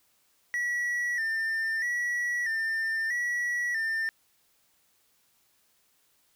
triangle tone with vibrato, 1864 Hz, A#6, 1 cent flat, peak -25 dBFS, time 0.54-4.09 s, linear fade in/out 0 ms, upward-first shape square, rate 0.78 Hz, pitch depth 64 cents each way, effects white hiss -68 dBFS RMS until 6.35 s

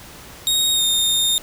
sawtooth tone with pitch glide, 3746 to 3663 Hz, A#7 to A#7, +8 to -31 cents, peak -13 dBFS, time 0.47-1.38 s, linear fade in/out 0 ms, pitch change -39 cents, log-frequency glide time 0.73-0.82 s, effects pink hiss -40 dBFS RMS until 1.42 s

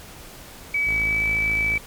sine tone with pitch glide, 2284 to 2303 Hz, D7 to D7, -49 to -34 cents, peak -19 dBFS, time 0.74-1.78 s, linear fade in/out 5 ms, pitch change +15 cents, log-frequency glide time 0.97-1.25 s
sawtooth tone, 54.1 Hz, A1, 29 cents flat, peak -26 dBFS, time 0.86-1.79 s, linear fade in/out 20 ms
effects pink hiss -42 dBFS RMS until 1.86 s + MP3 96 kbps

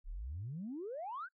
sine exponential sweep, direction up, 31.31 to 1600 Hz, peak -39 dBFS, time 0.04-1.29 s, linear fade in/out 50 ms, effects noise-tail reverb RT60 0.1 s tail -26 dB re dry + tanh soft clip ceiling -35 dBFS

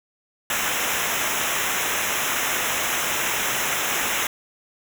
pink noise with comb filter, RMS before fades -24 dBFS, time 0.5-4.27 s, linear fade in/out 2 ms, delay 0.22 ms, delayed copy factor -0.95, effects none

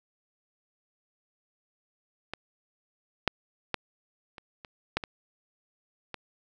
clicks, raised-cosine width 0.3 ms, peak -18 / -6 / -11 / -27 / -27 / -10 / -19 / -20 dBFS, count 8, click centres 2.336 / 3.277 / 3.743 / 4.382 / 4.648 / 4.97 / 5.038 / 6.143 s, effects none

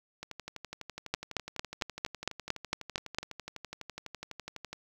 two click trains, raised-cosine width 0.2 ms, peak -12 / -23 dBFS, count 10 / 55, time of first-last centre 1.14-3.185 / 0.23-4.73 s, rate 4.4 / 12 Hz, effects 9-bit

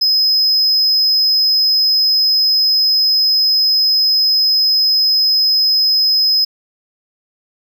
triangle tone, 5080 Hz, D#8, 35 cents sharp, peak -9 dBFS, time 0.01-6.45 s, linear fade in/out 10 ms, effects none

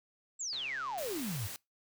sine exponential sweep, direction down, 7890 to 89.4 Hz, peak -35 dBFS, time 0.39-1.48 s, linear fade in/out 20 ms
click train, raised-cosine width 0.2 ms, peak -33 dBFS, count 113, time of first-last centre 0.53-1.36 s, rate 135 Hz
white noise, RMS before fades -43 dBFS, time 0.98-1.56 s, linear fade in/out 0 ms
effects noise-tail reverb RT60 0.2 s tail -23 dB re dry

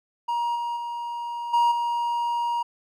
triangle tone with level steps, 947 Hz, A#5, 27 cents sharp, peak -21 / -24 / -27 / -15 / -21 dBFS, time 0.28-2.63 s, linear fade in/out 10 ms, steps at 0.55 / 0.76 / 1.53 / 1.71 s, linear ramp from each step 10 ms, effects none

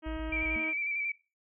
harmonic tone, 316.3 Hz, D#4, 29 cents sharp, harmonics 1 / 2 / 3 / 4 / 5 / 6 / 7 / 8 / 9 / 10, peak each -37 / -43 / -47 / -49 / -51 / -53 / -54 / -55 / -56 / -57 dBFS, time 0.02-0.74 s, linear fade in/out 50 ms
sine tone bursts, 55 Hz, A1, in tune, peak -35 dBFS, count 4, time 0.06-0.563 s, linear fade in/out 5 ms, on 110 ms, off 21 ms
sine tone with vibrato, 2320 Hz, D7, 22 cents flat, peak -30 dBFS, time 0.32-1.12 s, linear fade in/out 5 ms, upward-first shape square, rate 11 Hz, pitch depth 28 cents each way
triangle tone with exponential decay, 229.1 Hz, A#3, 30 cents flat, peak -36 dBFS, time 0.56-0.8 s, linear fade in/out 2 ms, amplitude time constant 52 ms
effects noise-tail reverb RT60 0.3 s tail -20 dB re dry

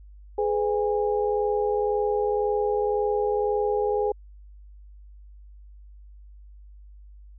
sine tone cluster, 421.1 / 503 / 818 Hz, G#4 / B4 / G#5, +24 / +32 / -26 cents, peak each -23 / -28 / -29 dBFS, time 0.38-4.12 s, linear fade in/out 5 ms, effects added 50 Hz sine -44 dBFS peak until 7.38 s

